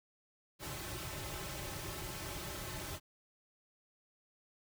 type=noise with comb filter; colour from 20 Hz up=pink; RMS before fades=-43 dBFS; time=0.59-3 s; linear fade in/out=50 ms; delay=4.2 ms; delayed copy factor=-0.85; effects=none